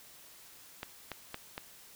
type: clicks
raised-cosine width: 0.3 ms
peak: -22 dBFS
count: 4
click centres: 0.831 / 1.117 / 1.344 / 1.579 s
effects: white hiss -55 dBFS RMS until 1.95 s